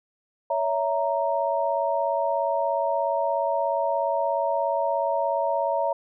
sine chord, A# diminished, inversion first, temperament equal with one note detuned, 562.4 / 659.3 / 932.3 Hz, C#5 / E5 / A#5, +25 / 0 / 0 cents, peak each -26 dBFS, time 0.5-5.93 s, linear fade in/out 5 ms, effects none

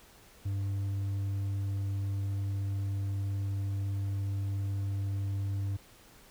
sine tone with hard clipping, 98.8 Hz, G2, 14 cents sharp, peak -31 dBFS, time 0.45-5.77 s, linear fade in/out 10 ms, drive 3 dB, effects pink hiss -57 dBFS RMS until 6.3 s

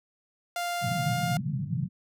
sawtooth tone with pitch glide, 698.5 to 705.4 Hz, F5 to F5, 0 to +17 cents, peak -25 dBFS, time 0.56-1.37 s, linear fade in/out 2 ms, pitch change +17 cents, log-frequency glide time 0.97-1.12 s
white band-pass noise, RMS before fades -30 dBFS, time 0.81-1.89 s, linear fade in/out 50 ms, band 120 to 180 Hz, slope 48 dB/octave
effects none

